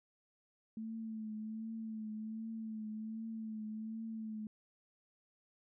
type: tone with vibrato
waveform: sine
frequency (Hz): 219.8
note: A3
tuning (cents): -2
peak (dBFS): -40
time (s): 0.77-4.47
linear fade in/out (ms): 2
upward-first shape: triangle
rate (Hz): 1.3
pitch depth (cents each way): 44
effects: none

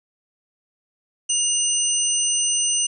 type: tone cluster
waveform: sine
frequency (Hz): 2854 / 6090 / 8710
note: F7 / F#8 / C#9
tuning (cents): +37 / +49 / -31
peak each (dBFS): -25 / -21 / -23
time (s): 1.29-2.87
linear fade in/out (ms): 10
effects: none

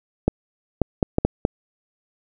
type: clicks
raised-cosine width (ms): 2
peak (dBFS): -3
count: 6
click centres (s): 0.28 / 0.817 / 1.028 / 1.184 / 1.25 / 1.451
effects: none

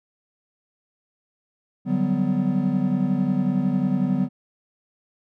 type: chord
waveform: triangle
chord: G major seventh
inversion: second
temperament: equal with one note detuned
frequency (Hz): 146.83 / 185 / 196 / 250.4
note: D3 / F#3 / G3 / B3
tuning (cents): 0 / 0 / 0 / +24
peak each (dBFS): -26 / -22 / -23 / -22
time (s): 1.85-4.29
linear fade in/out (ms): 50
effects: none

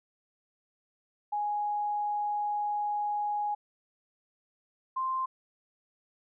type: tone pair in turn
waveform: sine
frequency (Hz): 830.6 / 1046.5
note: G#5 / C6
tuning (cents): 0 / 0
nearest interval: major third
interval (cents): 400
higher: second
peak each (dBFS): -28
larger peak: neither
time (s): 1.32-3.55 / 4.96-5.26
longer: first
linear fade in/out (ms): 10
effects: none

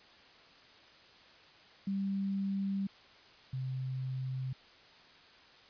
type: tone pair in turn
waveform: sine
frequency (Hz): 196 / 130.44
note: G3 / C3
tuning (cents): 0 / -5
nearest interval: perfect fifth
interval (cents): 705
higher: first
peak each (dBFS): -31 / -34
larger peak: first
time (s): 1.87-2.87 / 3.53-4.53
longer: neither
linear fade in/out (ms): 5
effects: white hiss -58 dBFS RMS until 5.69 s + resampled to 11025 Hz

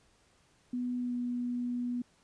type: tone with pitch glide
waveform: sine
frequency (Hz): 246.9 to 244.1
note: B3 to B3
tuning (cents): 0 to -20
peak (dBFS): -31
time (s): 0.73-2.02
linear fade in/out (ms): 5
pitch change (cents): -20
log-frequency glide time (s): 0.99-1.14
effects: pink hiss -67 dBFS RMS until 2.23 s + resampled to 22050 Hz

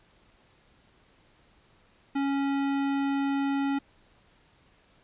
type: tone with hard clipping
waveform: sine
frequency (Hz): 277.2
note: C#4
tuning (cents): 0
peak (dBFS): -27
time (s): 2.15-3.79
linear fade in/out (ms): 10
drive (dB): 17
effects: pink hiss -62 dBFS RMS until 5.03 s + resampled to 8000 Hz

